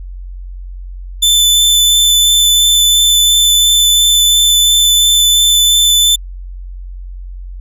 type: tone with vibrato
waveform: sawtooth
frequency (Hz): 3520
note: A7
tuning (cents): 0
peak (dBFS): -4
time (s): 1.22-6.16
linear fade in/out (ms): 10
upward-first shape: triangle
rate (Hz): 2.9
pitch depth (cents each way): 9
effects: added 45 Hz sine -24 dBFS peak until 7.6 s